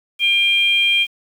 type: tone pair together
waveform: sine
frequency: 2396 / 3198 Hz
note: D7 / G7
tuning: +34 / +34 cents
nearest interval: perfect fourth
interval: 500 cents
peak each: -15 dBFS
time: 0.19-1.07 s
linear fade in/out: 50 ms
effects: tanh soft clip ceiling -5 dBFS + 7-bit